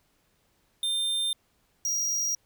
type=tone pair in turn; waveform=square; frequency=3600 / 5715 Hz; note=A7 / F8; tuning=+39 / +39 cents; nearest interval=minor sixth; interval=800 cents; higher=second; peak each=-26 dBFS; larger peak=neither; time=0.83-1.33 / 1.85-2.35 s; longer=neither; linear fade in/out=2 ms; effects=pink hiss -69 dBFS RMS until 2.45 s